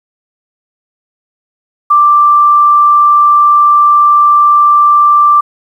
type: tone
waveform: sine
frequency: 1177 Hz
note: D6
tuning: 3 cents sharp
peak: -3 dBFS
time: 1.9-5.41 s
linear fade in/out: 10 ms
effects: 7-bit